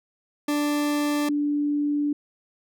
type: tone pair in turn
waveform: 40% pulse / sine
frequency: 293.7 / 292.1 Hz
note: D4 / D4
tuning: 0 / -9 cents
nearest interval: unison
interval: 9 cents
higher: first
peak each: -21 dBFS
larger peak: neither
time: 0.48-1.29 / 1.29-2.13 s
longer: second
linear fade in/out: 5 ms
effects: none